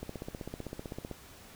click train, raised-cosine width 2 ms, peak -25 dBFS, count 18, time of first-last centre 0.03-1.113 s, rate 15.7 Hz, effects pink hiss -53 dBFS RMS until 1.55 s

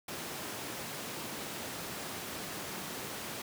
pink high-pass noise, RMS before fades -41 dBFS, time 0.08-3.42 s, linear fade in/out 5 ms, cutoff 160 Hz, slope 12 dB/octave, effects none

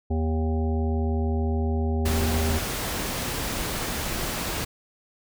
harmonic tone, 79.4 Hz, D#2, 36 cents sharp, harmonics 1 / 3 / 5 / 7 / 9 / 10, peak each -23 / -29 / -32 / -40 / -40 / -39 dBFS, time 0.1-2.59 s, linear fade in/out 10 ms
pink noise, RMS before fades -29 dBFS, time 2.05-4.65 s, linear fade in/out 10 ms
effects none

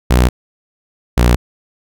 sawtooth tone pair in turn, 61.74 / 60.09 Hz, B1 / B1, 0 / -47 cents, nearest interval unison, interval 47 cents, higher first, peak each -4 dBFS, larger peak neither, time 0.1-0.29 / 1.17-1.36 s, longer neither, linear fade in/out 10 ms, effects none

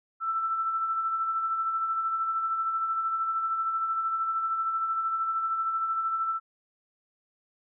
sine tone with tremolo, 1329 Hz, E6, 14 cents sharp, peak -24 dBFS, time 0.2-6.4 s, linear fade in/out 50 ms, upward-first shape sine, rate 13 Hz, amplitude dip 40%, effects none

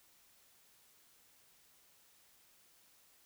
silence, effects white hiss -67 dBFS RMS until 3.25 s

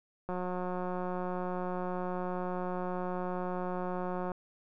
click train, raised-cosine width 1 ms, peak -23 dBFS, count 730, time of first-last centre 0.29-4.318 s, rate 181 Hz, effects none

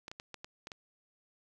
clicks, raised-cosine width 0.2 ms, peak -26 dBFS, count 7, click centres 0.081 / 0.115 / 0.199 / 0.343 / 0.445 / 0.671 / 0.718 s, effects none

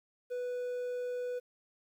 triangle tone, 493.9 Hz, B4, in tune, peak -32 dBFS, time 0.3-1.4 s, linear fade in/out 20 ms, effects 11-bit

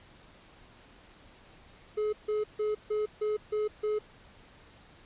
triangle tone bursts, 424.8 Hz, G#4, 39 cents sharp, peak -25 dBFS, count 7, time 1.97-3.99 s, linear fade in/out 10 ms, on 160 ms, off 150 ms, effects pink hiss -56 dBFS RMS until 5.05 s + resampled to 8000 Hz

